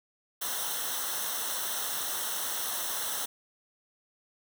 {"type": "noise with comb filter", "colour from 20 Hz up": "white", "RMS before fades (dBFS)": -33, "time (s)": [0.41, 3.26], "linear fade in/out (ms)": 10, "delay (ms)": 0.42, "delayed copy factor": -0.8, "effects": []}